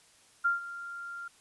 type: tone with ADSR envelope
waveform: sine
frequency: 1391 Hz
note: F6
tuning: 7 cents flat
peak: -22 dBFS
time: 0.44-1.28 s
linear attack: 17 ms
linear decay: 140 ms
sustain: -16 dB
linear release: 4 ms
effects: white hiss -61 dBFS RMS until 1.4 s + resampled to 24000 Hz